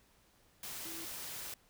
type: tone in noise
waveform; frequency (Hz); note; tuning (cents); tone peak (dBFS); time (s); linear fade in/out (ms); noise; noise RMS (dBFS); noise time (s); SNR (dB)
sine; 329.6; E4; 0; -49; 0.85-1.05; 2; white; -44; 0.63-1.54; -8
effects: pink hiss -68 dBFS RMS until 1.69 s